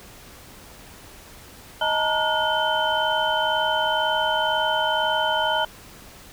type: tone cluster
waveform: sine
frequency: 627 / 875 / 937 / 1445 / 3073 Hz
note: D#5 / A5 / A#5 / F#6 / G7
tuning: +13 / -10 / +9 / -41 / -35 cents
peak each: -26 dBFS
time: 1.81-5.65 s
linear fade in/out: 5 ms
effects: pink hiss -45 dBFS RMS until 6.32 s